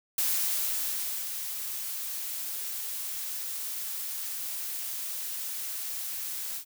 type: noise with ADSR envelope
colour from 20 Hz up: blue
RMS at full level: -27 dBFS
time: 0.18-6.65 s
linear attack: 3 ms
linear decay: 1100 ms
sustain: -8 dB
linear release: 86 ms
effects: none